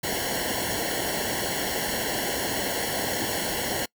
pink noise with comb filter, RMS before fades -28 dBFS, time 0.03-3.86 s, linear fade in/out 10 ms, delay 0.81 ms, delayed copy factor -0.95, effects noise-tail reverb RT60 0.1 s tail -25 dB re dry

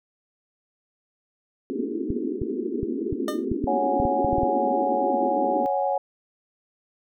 pink band-pass noise, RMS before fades -28 dBFS, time 1.7-5.66 s, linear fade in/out 0 ms, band 220 to 430 Hz, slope 96 dB/octave
clicks, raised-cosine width 5 ms, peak -16 dBFS, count 12, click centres 2.104 / 2.417 / 2.831 / 3.127 / 3.516 / 3.642 / 4 / 4.053 / 4.247 / 4.33 / 4.383 / 4.433 s
25% pulse tone with exponential decay, 605 Hz, D#5, 49 cents flat, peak -20 dBFS, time 3.28-3.45 s, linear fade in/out 1 ms, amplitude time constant 35 ms
sine chord, C# suspended fourth, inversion none, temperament equal, 554.4 / 740 / 830.6 Hz, C#5 / F#5 / G#5, 0 / 0 / 0 cents, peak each -25 / -26 / -26 dBFS, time 3.67-5.98 s, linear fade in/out 5 ms
effects none

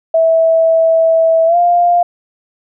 sine tone with pitch glide, 653 to 699.9 Hz, E5 to F5, -17 to +4 cents, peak -7 dBFS, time 0.14-2.03 s, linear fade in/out 5 ms, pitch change +121 cents, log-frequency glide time 1.46-1.57 s, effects none

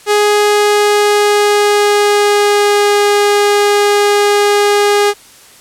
sawtooth tone with pitch glide, 415.8 to 410.3 Hz, G#4 to G#4, +2 to -21 cents, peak -4 dBFS, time 0.06-5.14 s, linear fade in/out 50 ms, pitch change -23 cents, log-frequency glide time 0.24-2.99 s, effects white hiss -40 dBFS RMS until 5.6 s + low-pass 11000 Hz 12 dB/octave

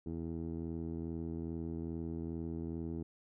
15% pulse tone with low-pass filter, 82.41 Hz, E2, in tune, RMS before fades -40 dBFS, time 0.06-3.03 s, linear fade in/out 5 ms, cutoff 380 Hz, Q 1.9, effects none

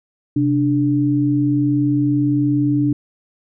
sine tone pair together, 130.48 / 293.1 Hz, C3 / D4, -4 / -3 cents, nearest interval octave + major second, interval 1401 cents, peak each -19 / -15 dBFS, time 0.36-2.93 s, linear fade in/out 5 ms, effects none

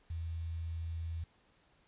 sine tone with quantisation, 82.41 Hz, E2, in tune, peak -36 dBFS, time 0.1-1.24 s, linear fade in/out 5 ms, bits 10, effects pink hiss -69 dBFS RMS until 1.87 s + resampled to 8000 Hz

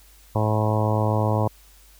harmonic tone, 107.8 Hz, A2, 35 cents flat, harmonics 1 / 2 / 3 / 4 / 5 / 6 / 7 / 8 / 9 / 10, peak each -21 / -29 / -31 / -31 / -28 / -30 / -32 / -32 / -30 / -36 dBFS, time 0.35-1.48 s, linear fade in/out 5 ms, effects added 50 Hz sine -51 dBFS peak until 1.99 s + white hiss -54 dBFS RMS until 1.99 s

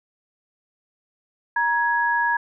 sine tone pair together, 944 / 1667 Hz, A#5 / G#6, +22 / +6 cents, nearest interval minor seventh, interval 984 cents, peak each -21 dBFS, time 1.56-2.37 s, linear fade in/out 5 ms, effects none

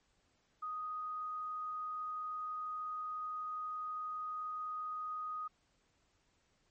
sine tone, 1246 Hz, D#6, 2 cents sharp, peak -38 dBFS, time 0.62-5.48 s, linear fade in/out 10 ms, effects pink hiss -75 dBFS RMS until 6.7 s + MP3 32 kbps

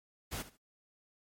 pink noise with echo, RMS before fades -39 dBFS, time 0.31-0.43 s, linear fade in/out 20 ms, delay 72 ms, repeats 2, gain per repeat -14 dB, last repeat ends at 0.574 s, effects MP3 64 kbps

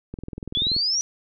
click train, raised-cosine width 3 ms, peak -20 dBFS, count 14, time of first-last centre 0.14-0.765 s, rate 20.8 Hz
sine exponential sweep, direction up, 3354 to 5910 Hz, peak -20 dBFS, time 0.55-1.01 s, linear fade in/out 0 ms
effects none

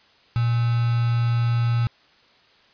sine tone with quantisation, 117.9 Hz, A#2, 20 cents sharp, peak -18 dBFS, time 0.36-1.87 s, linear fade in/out 0 ms, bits 5, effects white hiss -56 dBFS RMS until 2.73 s + resampled to 11025 Hz

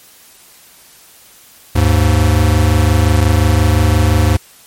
square tone pair together, 76.79 / 102.5 Hz, D#2 / G#2, -22 / -22 cents, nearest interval perfect fourth, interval 500 cents, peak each -12 dBFS, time 1.75-4.37 s, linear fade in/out 10 ms, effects white hiss -43 dBFS RMS until 4.66 s + MP3 64 kbps

